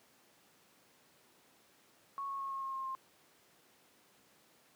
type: tone with pitch steps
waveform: sine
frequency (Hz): 1105 / 1097.4 / 1089.8 / 1082.3 / 1074.8 / 1067.4 / 1060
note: C#6 / C#6 / C#6 / C#6 / C6 / C6 / C6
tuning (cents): -6 / -18 / -30 / -42 / +46 / +34 / +22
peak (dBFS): -37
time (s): 2.18-2.95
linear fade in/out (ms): 0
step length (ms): 110
effects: pink hiss -66 dBFS RMS until 4.75 s + high-pass 200 Hz 12 dB/octave